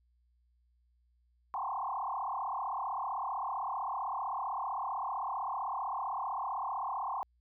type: tone with frequency modulation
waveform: sine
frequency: 926 Hz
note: A#5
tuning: 12 cents flat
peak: -33 dBFS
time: 1.54-7.23 s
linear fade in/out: 0 ms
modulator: 35.6 Hz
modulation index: 5.1
effects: added 60 Hz sine -68 dBFS peak until 7.4 s